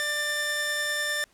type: tone pair together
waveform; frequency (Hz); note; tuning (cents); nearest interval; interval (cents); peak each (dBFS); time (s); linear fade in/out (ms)
sawtooth; 591.7 / 1785; D5 / A6; +13 / +24; octave + perfect fifth; 1911; -31 / -23; 0-1.24; 0
effects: pink hiss -62 dBFS RMS until 1.33 s + low-pass 12000 Hz 12 dB/octave